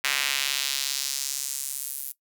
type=tone with high-pass filter sweep; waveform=square; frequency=68.8 Hz; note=C#2; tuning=12 cents flat; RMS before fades=-29 dBFS; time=0.04-2.12 s; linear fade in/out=5 ms; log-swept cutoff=2100 to 12000 Hz; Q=1.3; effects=noise-tail reverb RT60 0.1 s tail -17 dB re dry